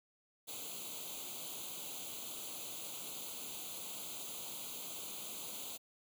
white noise with comb filter, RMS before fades -45 dBFS, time 0.47-5.78 s, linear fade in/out 20 ms, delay 0.28 ms, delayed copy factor +0.9, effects high-pass 150 Hz 12 dB/octave

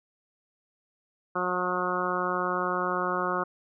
harmonic tone, 180.7 Hz, F#3, 41 cents flat, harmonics 1 / 2 / 3 / 4 / 5 / 6 / 7 / 8, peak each -37 / -33 / -34 / -36 / -37 / -32 / -31 / -35 dBFS, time 1.35-3.44 s, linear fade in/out 10 ms, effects none

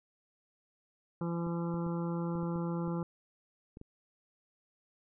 harmonic tone, 169.9 Hz, F3, 47 cents flat, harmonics 1 / 2 / 3 / 5 / 6 / 7 / 8, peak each -33 / -39 / -43 / -47 / -49 / -50 / -51 dBFS, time 1.21-3.03 s, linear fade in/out 2 ms
clicks, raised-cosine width 3 ms, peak -34 dBFS, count 9, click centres 1.467 / 1.742 / 1.865 / 2.355 / 2.431 / 2.559 / 2.879 / 3.771 / 3.814 s
effects none

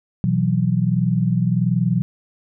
sine chord, B suspended fourth, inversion none, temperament equal, 123.47 / 164.81 / 185 Hz, B2 / E3 / F#3, 0 / 0 / 0 cents, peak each -20 dBFS, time 0.24-2.02 s, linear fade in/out 0 ms, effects none

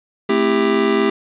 square chord, A minor seventh, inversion none, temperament just, 220 / 264 / 330 / 396 Hz, A3 / C4 / E4 / G4, 0 / +16 / +2 / +18 cents, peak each -21 / -23 / -23 / -17 dBFS, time 0.29-1.1 s, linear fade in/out 5 ms, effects resampled to 8000 Hz + 7-bit

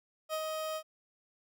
30% pulse tone with ADSR envelope, 628 Hz, D#5, 16 cents sharp, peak -29 dBFS, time 0.29-0.83 s, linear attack 45 ms, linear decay 62 ms, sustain -3 dB, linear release 68 ms, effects none

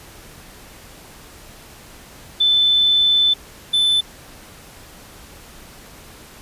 sine / triangle tone pair in turn, 3519 / 3519 Hz, A7 / A7, 0 / 0 cents, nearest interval unison, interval 0 cents, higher neither, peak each -12 dBFS, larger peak neither, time 2.4-3.34 / 3.73-4.01 s, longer first, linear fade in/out 10 ms, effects pink hiss -42 dBFS RMS until 6.41 s + resampled to 32000 Hz

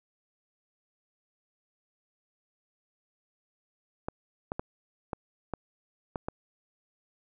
clicks, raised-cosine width 1 ms, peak -18 dBFS, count 7, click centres 4.085 / 4.519 / 4.595 / 5.132 / 5.537 / 6.158 / 6.285 s, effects none

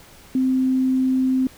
sine tone, 260 Hz, C4, 11 cents flat, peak -16 dBFS, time 0.35-1.47 s, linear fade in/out 2 ms, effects pink hiss -47 dBFS RMS until 1.57 s

